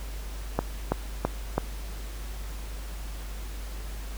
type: click train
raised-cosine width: 1 ms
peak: -9 dBFS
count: 4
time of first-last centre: 0.59-1.58 s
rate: 3.03 Hz
effects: added 50 Hz sine -34 dBFS peak until 4.17 s + pink hiss -45 dBFS RMS until 4.17 s